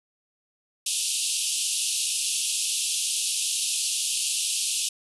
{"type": "band-pass noise", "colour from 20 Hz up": "white", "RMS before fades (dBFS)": -27, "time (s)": [0.86, 4.89], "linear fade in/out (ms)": 5, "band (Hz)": [2600, 11000], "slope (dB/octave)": 96, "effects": []}